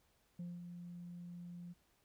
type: tone with ADSR envelope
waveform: sine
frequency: 174.61 Hz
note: F3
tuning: in tune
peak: -39 dBFS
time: 0.39-1.74 s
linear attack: 6 ms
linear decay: 200 ms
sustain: -7 dB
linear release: 25 ms
effects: tanh soft clip ceiling -41 dBFS + pink hiss -75 dBFS RMS until 2.04 s